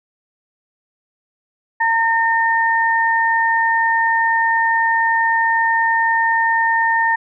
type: tone pair together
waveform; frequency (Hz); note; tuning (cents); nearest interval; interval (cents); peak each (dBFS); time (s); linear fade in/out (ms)
sine; 912 / 1822.2; A#5 / A#6; -38 / -40; octave; 1198; -16; 1.8-7.16; 10
effects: none